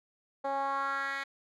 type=tone with band-pass filter sweep; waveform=10% pulse; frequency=274.8 Hz; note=C#4; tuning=15 cents flat; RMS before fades=-33 dBFS; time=0.44-1.24 s; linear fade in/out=10 ms; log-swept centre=660 to 2300 Hz; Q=2.7; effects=none